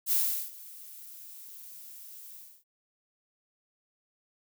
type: noise with ADSR envelope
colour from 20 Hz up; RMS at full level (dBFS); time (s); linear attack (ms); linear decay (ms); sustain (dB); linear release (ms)
violet; -25; 0.06-2.64; 61; 380; -22; 280
effects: none